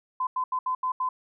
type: tone bursts at uneven times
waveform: sine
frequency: 1021 Hz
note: C6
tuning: 43 cents flat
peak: -24 dBFS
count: 6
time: 0.2-0.27 / 0.36-0.44 / 0.52-0.59 / 0.66-0.75 / 0.83-0.92 / 1-1.09 s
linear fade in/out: 5 ms
effects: none